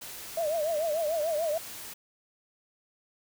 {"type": "noise", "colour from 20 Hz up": "white", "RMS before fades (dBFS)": -42, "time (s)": [0.01, 1.94], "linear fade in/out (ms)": 10}
{"type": "tone with vibrato", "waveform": "sine", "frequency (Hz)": 632, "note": "D#5", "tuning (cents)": 27, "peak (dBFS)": -26, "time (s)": [0.37, 1.58], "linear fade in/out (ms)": 5, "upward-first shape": "triangle", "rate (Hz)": 6.8, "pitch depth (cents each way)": 150}
{"effects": []}